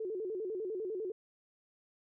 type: tone with vibrato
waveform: sine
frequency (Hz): 401.4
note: G4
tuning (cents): +41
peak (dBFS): -35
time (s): 0-1.12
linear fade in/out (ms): 5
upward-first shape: square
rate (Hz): 10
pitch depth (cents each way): 160
effects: none